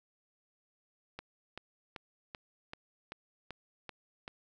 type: click train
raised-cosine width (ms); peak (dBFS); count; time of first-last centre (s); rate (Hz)
0.3; -26; 9; 1.19-4.279; 2.59
effects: none